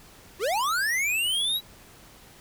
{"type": "linear sweep", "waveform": "square", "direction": "up", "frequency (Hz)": [334.6, 3944], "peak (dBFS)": -24, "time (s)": [0.39, 1.61], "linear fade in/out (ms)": 50, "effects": ["pink hiss -51 dBFS RMS until 2.4 s"]}